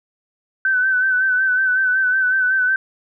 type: tone with vibrato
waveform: sine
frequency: 1523 Hz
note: F#6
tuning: 50 cents sharp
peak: -14 dBFS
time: 0.65-2.76 s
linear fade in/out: 2 ms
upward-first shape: sine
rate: 5.4 Hz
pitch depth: 42 cents each way
effects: none

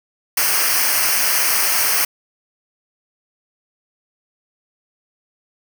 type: noise with comb filter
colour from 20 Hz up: white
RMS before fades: -17 dBFS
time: 0.37-2.05 s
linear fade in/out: 5 ms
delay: 0.27 ms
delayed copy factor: -0.8
effects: none

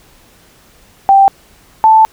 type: tone pair in turn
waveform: sine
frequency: 784 / 880 Hz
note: G5 / A5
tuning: 0 / 0 cents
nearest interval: major second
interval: 200 cents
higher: second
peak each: -3 dBFS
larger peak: neither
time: 1.09-1.28 / 1.84-2.05 s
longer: second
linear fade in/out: 0 ms
effects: pink hiss -46 dBFS RMS until 2.12 s

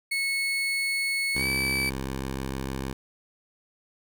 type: tone with pitch glide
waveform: 35% pulse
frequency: 2198 to 2305 Hz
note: C#7 to D7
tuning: -15 to -33 cents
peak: -23 dBFS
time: 0.11-1.9 s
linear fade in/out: 10 ms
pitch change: +82 cents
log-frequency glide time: 1.36-1.47 s
type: tone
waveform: 10% pulse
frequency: 66.6 Hz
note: C2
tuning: 31 cents sharp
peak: -22 dBFS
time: 1.35-2.93 s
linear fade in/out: 5 ms
effects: none

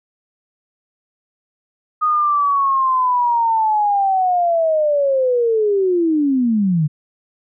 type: linear sweep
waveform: sine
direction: down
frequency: 1244.5 to 144 Hz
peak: -13 dBFS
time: 2.01-6.88 s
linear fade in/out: 20 ms
effects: none

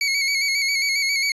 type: tone with vibrato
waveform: 25% pulse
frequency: 2217 Hz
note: C#7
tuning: in tune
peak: -15 dBFS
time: 0.01-1.32 s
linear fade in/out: 2 ms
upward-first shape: square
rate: 7.4 Hz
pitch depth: 40 cents each way
effects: resampled to 24000 Hz

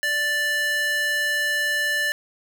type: tone with high-pass filter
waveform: square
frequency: 587.3 Hz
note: D5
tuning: in tune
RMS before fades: -23 dBFS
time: 0.03-2.12 s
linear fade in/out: 0 ms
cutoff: 1500 Hz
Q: 2.8
effects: none

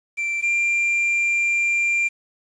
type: tone pair in turn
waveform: triangle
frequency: 2349 / 2380 Hz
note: D7 / D7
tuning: 0 / +22 cents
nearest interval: unison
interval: 22 cents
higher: second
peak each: -20 / -16 dBFS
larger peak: second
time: 0.17-0.42 / 0.42-2.09 s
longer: second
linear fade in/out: 20 ms
effects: resampled to 22050 Hz + 8-bit

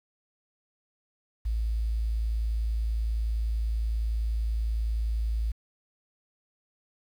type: tone with quantisation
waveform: sine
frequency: 55.3 Hz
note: A1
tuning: 9 cents sharp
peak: -25 dBFS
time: 1.45-5.52 s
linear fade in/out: 10 ms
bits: 9
effects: none

